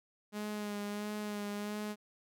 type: tone with vibrato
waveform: sawtooth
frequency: 207.7 Hz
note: G#3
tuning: in tune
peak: -33 dBFS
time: 0.32-1.96 s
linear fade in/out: 50 ms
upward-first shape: sine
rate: 1.5 Hz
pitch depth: 25 cents each way
effects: none